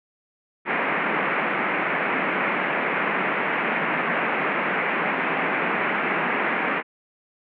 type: band-pass noise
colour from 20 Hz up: white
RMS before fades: -24 dBFS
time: 0.65-6.83 s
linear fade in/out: 50 ms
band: 160 to 2400 Hz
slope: 48 dB/octave
effects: none